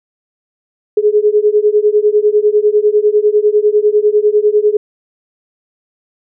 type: beating tone pair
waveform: sine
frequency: 415.3 / 425.3 Hz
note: G#4 / G#4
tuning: 0 / +41 cents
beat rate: 10 Hz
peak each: -11 dBFS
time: 0.97-4.77 s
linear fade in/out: 5 ms
effects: none

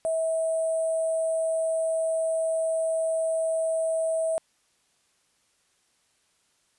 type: tone with sample-and-hold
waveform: sine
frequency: 649 Hz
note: E5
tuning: 27 cents flat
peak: -23 dBFS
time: 0.05-4.38 s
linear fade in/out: 0 ms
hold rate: 8820 Hz
effects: white hiss -68 dBFS RMS until 6.78 s + resampled to 24000 Hz

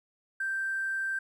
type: tone with hard clipping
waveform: triangle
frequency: 1568 Hz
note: G6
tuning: in tune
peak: -29 dBFS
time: 0.4-1.19 s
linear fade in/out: 5 ms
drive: 3 dB
effects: none

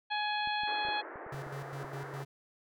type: harmonic tone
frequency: 839 Hz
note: G#5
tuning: 17 cents sharp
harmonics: 1 / 2 / 3 / 4 / 5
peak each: -33 / -37 / -40 / -40 / -42 dBFS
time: 0.1-1.02 s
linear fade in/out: 20 ms
type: clicks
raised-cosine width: 3 ms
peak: -38 dBFS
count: 9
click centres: 0.474 / 0.635 / 0.851 / 0.886 / 1.158 / 1.265 / 1.345 / 1.466 / 1.846 s
type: band-pass noise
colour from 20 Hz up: pink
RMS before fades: -45 dBFS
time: 0.67-2.23 s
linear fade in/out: 5 ms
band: 310 to 1900 Hz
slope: 48 dB/octave
type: tone with tremolo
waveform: square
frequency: 138.59 Hz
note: C#3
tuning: in tune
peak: -40 dBFS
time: 1.32-2.25 s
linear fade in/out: 5 ms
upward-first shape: square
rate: 4.9 Hz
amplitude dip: 55%
effects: none

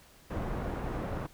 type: low-pass noise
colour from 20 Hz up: pink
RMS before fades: -35 dBFS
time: 0.3-1.27 s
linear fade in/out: 10 ms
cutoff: 1100 Hz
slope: 12 dB/octave
effects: pink hiss -58 dBFS RMS until 1.33 s

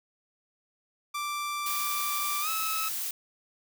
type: tone with pitch glide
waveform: sawtooth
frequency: 1174.7 to 1295.9 Hz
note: D6 to E6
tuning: 0 to -30 cents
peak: -27 dBFS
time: 1.14-2.89 s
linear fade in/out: 10 ms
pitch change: +170 cents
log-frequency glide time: 2.41-2.49 s
type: noise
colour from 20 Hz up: blue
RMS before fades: -33 dBFS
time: 1.66-3.11 s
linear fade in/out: 2 ms
effects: none

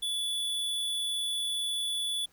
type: tone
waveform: square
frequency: 3443 Hz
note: A7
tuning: 38 cents flat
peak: -30 dBFS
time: 0.02-2.26 s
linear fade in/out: 10 ms
effects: pink hiss -65 dBFS RMS until 2.32 s

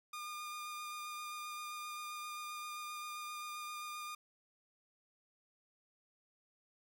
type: tone with vibrato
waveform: sawtooth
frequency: 1212 Hz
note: D#6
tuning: 46 cents flat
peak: -39 dBFS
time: 0.13-4.15 s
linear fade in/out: 5 ms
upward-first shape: sine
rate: 7.6 Hz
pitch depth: 12 cents each way
effects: none

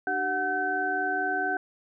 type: tone cluster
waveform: sine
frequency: 301.1 / 385.5 / 737 / 1532 Hz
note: D4 / G4 / F#5 / G6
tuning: +43 / -29 / -7 / -40 cents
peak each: -36 / -34 / -29 / -28 dBFS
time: 0.07-1.57 s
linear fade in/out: 2 ms
effects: none

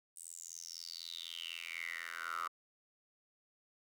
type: tone with high-pass filter sweep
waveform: 10% pulse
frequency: 84 Hz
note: E2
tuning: 33 cents sharp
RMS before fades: -45 dBFS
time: 0.16-2.48 s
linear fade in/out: 10 ms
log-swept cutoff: 8900 to 1200 Hz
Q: 8.4
effects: none

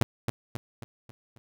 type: tone with echo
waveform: sawtooth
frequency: 116.54 Hz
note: A#2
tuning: in tune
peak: -16 dBFS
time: 0.01-0.03 s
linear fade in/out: 0 ms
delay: 270 ms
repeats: 5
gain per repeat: -6 dB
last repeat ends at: 1.38 s
effects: none

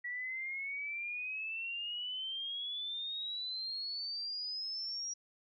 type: exponential sweep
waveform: sine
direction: up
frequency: 1933 to 5720 Hz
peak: -37 dBFS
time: 0.04-5.14 s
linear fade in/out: 10 ms
effects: none

